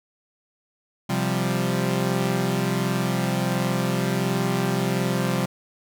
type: chord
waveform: sawtooth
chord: C suspended fourth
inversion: none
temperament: equal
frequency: 130.81 / 174.61 / 196 Hz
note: C3 / F3 / G3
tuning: 0 / 0 / 0 cents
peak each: -22 dBFS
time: 1.09-5.46 s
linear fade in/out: 10 ms
effects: none